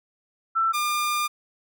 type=tone pair in turn; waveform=sine / sawtooth; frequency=1335 / 1202.6 Hz; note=E6 / D6; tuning=+22 / +41 cents; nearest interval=major second; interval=181 cents; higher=first; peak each=-19 dBFS; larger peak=neither; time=0.55-0.73 / 0.73-1.28 s; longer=second; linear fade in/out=20 ms; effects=none